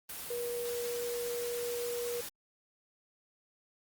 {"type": "tone in noise", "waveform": "sine", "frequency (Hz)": 479.2, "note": "A#4", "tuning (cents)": 48, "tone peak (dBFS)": -34, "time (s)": [0.3, 2.21], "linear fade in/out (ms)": 5, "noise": "white", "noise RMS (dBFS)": -42, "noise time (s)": [0.09, 2.29], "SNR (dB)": 5, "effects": ["Opus 32 kbps"]}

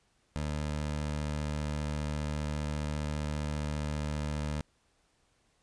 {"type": "tone", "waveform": "20% pulse", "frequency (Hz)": 74.9, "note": "D2", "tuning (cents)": 35, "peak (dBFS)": -27, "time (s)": [0.36, 4.61], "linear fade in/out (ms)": 0, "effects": ["pink hiss -71 dBFS RMS until 5.62 s", "resampled to 22050 Hz"]}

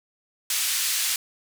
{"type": "band-pass noise", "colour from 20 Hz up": "white", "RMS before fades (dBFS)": -25, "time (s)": [0.5, 1.16], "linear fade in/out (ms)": 2, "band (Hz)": [2000, 11000], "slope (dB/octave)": 12, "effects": []}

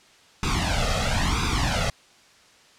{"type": "noise with flanger", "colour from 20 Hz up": "pink", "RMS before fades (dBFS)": -23, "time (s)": [0.43, 1.9], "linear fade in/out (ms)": 2, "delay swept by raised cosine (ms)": [0.81, 1.57], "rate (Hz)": 1, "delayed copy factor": 0.95, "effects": ["white hiss -54 dBFS RMS until 2.78 s", "low-pass 6000 Hz 12 dB/octave"]}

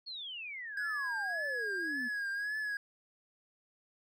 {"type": "exponential sweep", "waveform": "sine", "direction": "down", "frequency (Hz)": [4421, 230.2], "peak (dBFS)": -40, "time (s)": [0.06, 2.09], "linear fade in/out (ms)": 20}
{"type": "tone with vibrato", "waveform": "triangle", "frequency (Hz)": 1661.2, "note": "G#6", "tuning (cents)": 0, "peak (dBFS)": -32, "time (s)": [0.77, 2.77], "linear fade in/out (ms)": 2, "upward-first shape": "triangle", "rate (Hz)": 1.8, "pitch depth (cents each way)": 82}
{"effects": []}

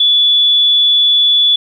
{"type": "tone", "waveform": "sine", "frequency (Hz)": 3440, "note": "A7", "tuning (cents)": -40, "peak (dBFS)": -7, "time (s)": [0, 1.56], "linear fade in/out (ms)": 5, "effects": ["8-bit"]}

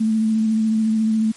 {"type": "tone with vibrato", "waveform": "sine", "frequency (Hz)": 220, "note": "A3", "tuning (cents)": 0, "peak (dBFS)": -15, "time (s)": [0, 1.32], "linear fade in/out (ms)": 10, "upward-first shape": "sine", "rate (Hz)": 14, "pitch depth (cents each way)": 21, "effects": ["white hiss -44 dBFS RMS until 1.36 s", "MP3 48 kbps"]}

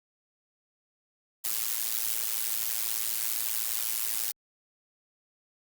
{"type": "noise with amplitude modulation", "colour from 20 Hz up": "blue", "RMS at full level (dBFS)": -26, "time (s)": [1.44, 4.32], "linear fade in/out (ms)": 10, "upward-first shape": "sine", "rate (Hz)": 112, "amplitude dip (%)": 90, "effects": ["Opus 48 kbps"]}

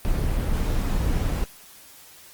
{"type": "noise", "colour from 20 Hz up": "brown", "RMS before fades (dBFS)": -23, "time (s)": [0.05, 1.44], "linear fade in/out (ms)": 0, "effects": ["white hiss -48 dBFS RMS until 2.33 s", "Opus 24 kbps"]}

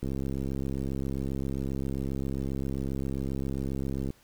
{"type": "click train", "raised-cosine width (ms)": 3, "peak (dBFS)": -20, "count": 276, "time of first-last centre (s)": [0.03, 4.104], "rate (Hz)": 67.5, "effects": ["pink hiss -61 dBFS RMS until 4.23 s"]}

